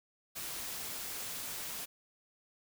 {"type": "noise", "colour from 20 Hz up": "white", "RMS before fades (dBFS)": -41, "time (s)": [0.35, 1.86], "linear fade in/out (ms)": 20, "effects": []}